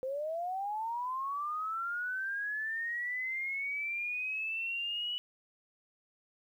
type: linear sweep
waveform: sine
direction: up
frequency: 510 to 2960 Hz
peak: -33 dBFS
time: 0.03-5.18 s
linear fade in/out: 0 ms
effects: 11-bit